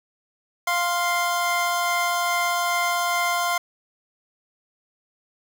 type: tone pair together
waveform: 25% pulse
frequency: 699 / 1047.3 Hz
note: F5 / C6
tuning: +1 / +1 cents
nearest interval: perfect fifth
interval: 700 cents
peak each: -20 dBFS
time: 0.67-3.58 s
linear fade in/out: 5 ms
effects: none